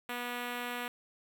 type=tone with notch filter; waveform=5% pulse; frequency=243.5 Hz; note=B3; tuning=24 cents flat; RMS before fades=-38 dBFS; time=0.09-0.88 s; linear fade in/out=2 ms; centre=6600 Hz; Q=1.5; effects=none